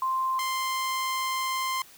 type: tone pair in turn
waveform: sine / sawtooth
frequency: 1046.5 / 1046.5 Hz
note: C6 / C6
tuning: 0 / 0 cents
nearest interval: unison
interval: 0 cents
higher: neither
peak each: -24 / -23 dBFS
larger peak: second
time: 0.02-0.39 / 0.39-1.82 s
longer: second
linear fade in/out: 2 ms
effects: white hiss -52 dBFS RMS until 1.97 s